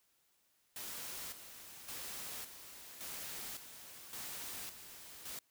white noise with tremolo, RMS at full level -45 dBFS, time 0.76-5.39 s, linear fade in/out 2 ms, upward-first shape square, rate 0.89 Hz, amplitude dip 60%, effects white hiss -75 dBFS RMS until 5.5 s

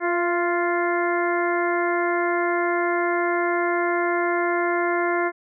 harmonic tone with a mistuned harmonic, 349.2 Hz, F4, in tune, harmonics 1 / 2 / 3 / 4 / 5 / 6, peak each -23 / -26 / -28 / -29 / -30 / -31 dBFS, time 0-5.32 s, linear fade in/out 50 ms, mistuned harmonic 2, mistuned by -29 cents, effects none

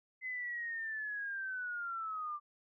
sine linear sweep, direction down, 2049 to 1174.7 Hz, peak -37 dBFS, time 0.21-2.4 s, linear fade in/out 50 ms, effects none

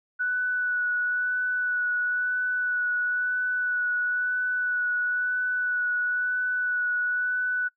sine tone with vibrato, 1480 Hz, F#6, in tune, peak -23 dBFS, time 0.19-7.69 s, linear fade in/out 20 ms, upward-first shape sine, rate 1 Hz, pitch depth 15 cents each way, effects noise-tail reverb RT60 0.1 s tail -22 dB re dry

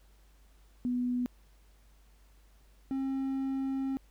sine / triangle tone pair in turn, 246.9 / 268.3 Hz, B3 / C4, 0 / +44 cents, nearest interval minor second, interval 144 cents, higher second, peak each -28 dBFS, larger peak neither, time 0.85-1.26 / 2.91-3.97 s, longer second, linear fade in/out 0 ms, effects added 50 Hz sine -58 dBFS peak until 4.1 s + pink hiss -68 dBFS RMS until 4.1 s

